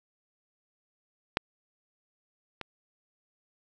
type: clicks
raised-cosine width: 0.3 ms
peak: -8 / -20 dBFS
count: 2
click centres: 1.371 / 2.613 s
effects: none